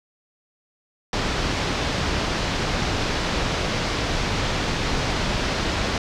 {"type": "low-pass noise", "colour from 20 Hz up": "pink", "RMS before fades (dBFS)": -24, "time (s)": [1.13, 5.98], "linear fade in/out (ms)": 2, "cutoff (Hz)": 5600, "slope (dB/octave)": 24, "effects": []}